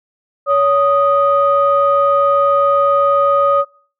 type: tone pair together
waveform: sine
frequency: 563.1 / 1244.5 Hz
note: C#5 / D#6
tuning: +27 / 0 cents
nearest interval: octave + major second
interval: 1373 cents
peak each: -12 dBFS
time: 0.46-3.65 s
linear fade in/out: 50 ms
effects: noise-tail reverb RT60 0.5 s tail -25 dB re dry + tanh soft clip ceiling -2 dBFS